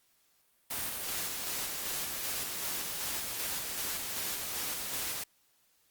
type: noise with tremolo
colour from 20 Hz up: white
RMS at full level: -35 dBFS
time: 0.7-5.24 s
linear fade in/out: 10 ms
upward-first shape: square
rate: 2.6 Hz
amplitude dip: 25%
effects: white hiss -70 dBFS RMS until 5.9 s + Opus 48 kbps